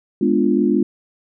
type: chord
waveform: sine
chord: G# diminished seventh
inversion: none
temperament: equal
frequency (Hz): 207.7 / 246.9 / 293.7 / 349.2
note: G#3 / B3 / D4 / F4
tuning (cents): 0 / 0 / 0 / 0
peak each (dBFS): -19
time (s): 0.21-0.83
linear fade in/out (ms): 5
effects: none